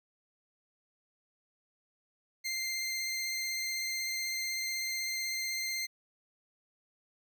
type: tone with vibrato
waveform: 20% pulse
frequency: 2093 Hz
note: C7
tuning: in tune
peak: -28 dBFS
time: 2.44-5.87 s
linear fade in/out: 20 ms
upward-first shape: sine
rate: 16 Hz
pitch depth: 13 cents each way
effects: none